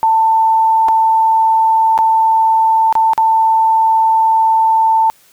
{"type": "tone with dropouts", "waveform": "sine", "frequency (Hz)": 891, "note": "A5", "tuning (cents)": 22, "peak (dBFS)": -8, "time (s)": [0.03, 5.1], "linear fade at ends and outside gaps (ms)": 0, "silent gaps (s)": [[0.884, 0.887], [1.978, 1.988], [2.926, 2.953], [3.134, 3.178]], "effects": ["white hiss -49 dBFS RMS until 5.32 s"]}